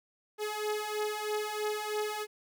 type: beating tone pair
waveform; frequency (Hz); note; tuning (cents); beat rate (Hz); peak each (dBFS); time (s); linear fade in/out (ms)
sawtooth; 421.6 / 424.7; G#4 / G#4; +26 / +39; 3.1; -32 / -30; 0.38-2.27; 50
effects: 11-bit